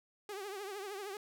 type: tone with vibrato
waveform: sawtooth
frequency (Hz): 399.3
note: G4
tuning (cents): +32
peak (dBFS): -37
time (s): 0.29-1.17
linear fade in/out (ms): 2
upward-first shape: triangle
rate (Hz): 13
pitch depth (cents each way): 120
effects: none